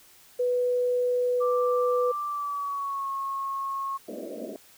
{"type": "tone", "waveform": "sine", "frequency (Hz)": 493.9, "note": "B4", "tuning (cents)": 0, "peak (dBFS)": -22, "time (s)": [0.39, 2.12], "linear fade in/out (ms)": 10}
{"type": "tone with pitch glide", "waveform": "sine", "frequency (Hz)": [1176, 1090.9], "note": ["D6", "C#6"], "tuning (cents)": [2, -28], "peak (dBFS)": -28, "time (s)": [1.4, 3.98], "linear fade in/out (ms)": 20, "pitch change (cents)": -130, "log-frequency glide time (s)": [2.26, 3.09]}
{"type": "band-pass noise", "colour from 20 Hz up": "white", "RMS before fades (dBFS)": -37, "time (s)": [4.08, 4.56], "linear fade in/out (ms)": 0, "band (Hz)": [200, 650], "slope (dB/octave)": 96}
{"effects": ["white hiss -55 dBFS RMS until 4.77 s"]}